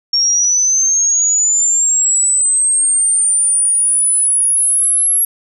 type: linear sweep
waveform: sine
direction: up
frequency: 5500 to 11280 Hz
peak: -10 dBFS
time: 0.13-5.25 s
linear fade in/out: 5 ms
effects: none